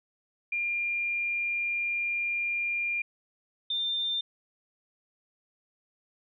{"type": "tone pair in turn", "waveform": "sine", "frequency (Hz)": [2400, 3596], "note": ["D7", "A7"], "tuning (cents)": [37, 37], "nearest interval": "perfect fifth", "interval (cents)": 700, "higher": "second", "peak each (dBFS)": -27, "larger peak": "neither", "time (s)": [[0.52, 3.02], [3.7, 4.21]], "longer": "first", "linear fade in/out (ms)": 5, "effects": []}